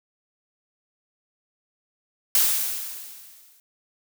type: noise with exponential decay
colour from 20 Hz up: blue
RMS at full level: -17 dBFS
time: 2.35-3.6 s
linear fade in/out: 1 ms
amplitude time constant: 270 ms
effects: none